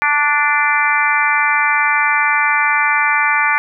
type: harmonic tone with a mistuned harmonic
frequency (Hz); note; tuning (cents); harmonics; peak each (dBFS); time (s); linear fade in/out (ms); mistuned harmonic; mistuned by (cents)
293.7; D4; 0; 3 / 4 / 5 / 6 / 7 / 8; -19 / -19 / -19 / -19 / -19 / -19; 0.02-3.58; 0; 4; -16
effects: none